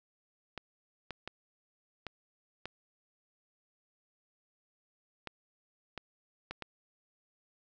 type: clicks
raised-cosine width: 0.3 ms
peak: -23 dBFS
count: 9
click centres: 0.577 / 1.107 / 1.276 / 2.067 / 2.656 / 5.273 / 5.977 / 6.51 / 6.623 s
effects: resampled to 16000 Hz + 9-bit